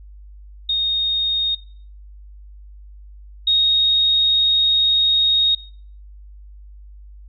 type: tone pair in turn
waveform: sine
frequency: 3710 / 3738 Hz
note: A#7 / A#7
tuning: -9 / +4 cents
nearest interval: unison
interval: 13 cents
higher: second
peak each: -16 / -13 dBFS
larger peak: second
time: 0.69-1.55 / 3.47-5.55 s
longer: second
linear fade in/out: 5 ms
effects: noise-tail reverb RT60 0.5 s tail -20 dB re dry + added 50 Hz sine -38 dBFS peak until 7.28 s